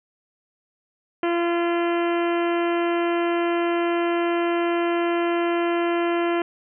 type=harmonic tone; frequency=342.8 Hz; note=F4; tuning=32 cents flat; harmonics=1 / 2 / 3 / 4 / 5 / 6 / 7 / 8 / 9; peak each=-21 / -27 / -31 / -33 / -35 / -37 / -38 / -39 / -40 dBFS; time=1.23-6.42 s; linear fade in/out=2 ms; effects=none